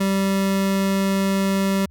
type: tone pair together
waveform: square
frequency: 194.6 / 389.2 Hz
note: G3 / G4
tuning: -12 / -12 cents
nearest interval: octave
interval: 1200 cents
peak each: -19 / -29 dBFS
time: 0-1.86 s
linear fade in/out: 10 ms
effects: added 76 Hz sine -44 dBFS peak until 1.9 s